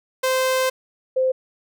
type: tone pair in turn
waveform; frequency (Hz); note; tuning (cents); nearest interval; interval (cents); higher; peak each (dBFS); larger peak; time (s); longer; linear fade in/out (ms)
sawtooth / sine; 519 / 519; C5 / C5; -14 / -14; unison; 0; neither; -14 / -16; first; 0.23-0.7 / 1.16-1.32; first; 10
effects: none